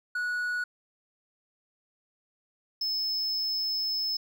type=tone pair in turn; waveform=triangle; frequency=1465 / 5221 Hz; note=F#6 / E8; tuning=-18 / -17 cents; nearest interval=octave + minor seventh; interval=2201 cents; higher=second; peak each=-26 dBFS; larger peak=neither; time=0.15-0.64 / 2.81-4.17 s; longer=second; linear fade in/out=5 ms; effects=none